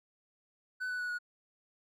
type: tone with pitch steps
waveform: triangle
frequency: 1504 / 1487.6 / 1471.3 / 1455.3 Hz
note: F#6 / F#6 / F#6 / F#6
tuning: +28 / +9 / -10 / -29 cents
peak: -32 dBFS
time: 0.8-1.188 s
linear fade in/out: 20 ms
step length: 97 ms
effects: none